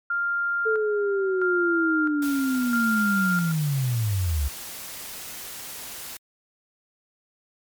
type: tone with tremolo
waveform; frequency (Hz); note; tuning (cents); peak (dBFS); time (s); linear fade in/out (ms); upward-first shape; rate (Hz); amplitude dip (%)
sine; 1396.9; F6; 0; -22; 0.1-3.52; 5; square; 0.76; 65
type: linear sweep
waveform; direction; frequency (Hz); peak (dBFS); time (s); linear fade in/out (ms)
sine; down; 444.8 to 65.41; -21; 0.65-4.49; 20
type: noise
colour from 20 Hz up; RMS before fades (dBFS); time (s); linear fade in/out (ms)
white; -37; 2.22-6.17; 2
effects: MP3 96 kbps